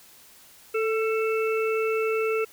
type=harmonic tone with a mistuned harmonic; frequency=441 Hz; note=A4; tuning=4 cents sharp; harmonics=1 / 3 / 5 / 6; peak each=-23 / -32 / -37 / -33 dBFS; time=0.74-2.45 s; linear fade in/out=10 ms; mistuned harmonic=3; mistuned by=+28 cents; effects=white hiss -52 dBFS RMS until 2.52 s